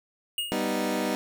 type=tone with exponential decay; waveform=square; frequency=2856 Hz; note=F7; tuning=38 cents sharp; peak=-25 dBFS; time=0.38-0.77 s; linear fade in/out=2 ms; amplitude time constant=83 ms
type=chord; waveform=20% pulse; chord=G augmented; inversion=none; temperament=equal; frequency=196 / 246.9 / 311.1 Hz; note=G3 / B3 / D#4; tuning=0 / 0 / 0 cents; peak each=-26 / -25 / -25 dBFS; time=0.52-1.15 s; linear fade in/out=0 ms
effects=none